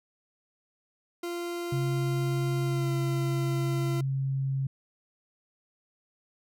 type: tone with pitch glide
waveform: 40% pulse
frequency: 346 to 340.4 Hz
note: F4 to F4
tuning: -16 to -44 cents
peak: -31 dBFS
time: 1.23-4.01 s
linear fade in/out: 5 ms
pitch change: -28 cents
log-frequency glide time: 2.64-2.91 s
type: tone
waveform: sine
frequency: 135.1 Hz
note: C#3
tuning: 44 cents flat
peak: -26 dBFS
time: 1.72-4.67 s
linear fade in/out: 5 ms
effects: none